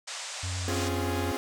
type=band-pass noise; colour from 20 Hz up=white; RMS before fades=-38 dBFS; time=0.07-0.89 s; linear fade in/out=10 ms; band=520 to 8300 Hz; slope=48 dB/octave
type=tone with pitch glide; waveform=triangle; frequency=91.1 to 88.56 Hz; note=F#2 to F2; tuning=-26 to +25 cents; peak=-29 dBFS; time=0.43-1.32 s; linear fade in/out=5 ms; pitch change=-49 cents; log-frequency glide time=0.54-1.1 s
type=chord; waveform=sawtooth; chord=Db major seventh; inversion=third; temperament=equal with one note detuned; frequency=257.6 / 277.2 / 349.2 / 415.3 Hz; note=C4 / Db4 / F4 / Ab4; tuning=-27 / 0 / 0 / 0 cents; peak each=-31 dBFS; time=0.68-1.37 s; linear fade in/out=0 ms
effects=none